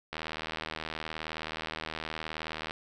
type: click train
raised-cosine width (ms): 0.3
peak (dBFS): -19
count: 205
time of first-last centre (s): 0.13-2.709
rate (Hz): 79.1
effects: none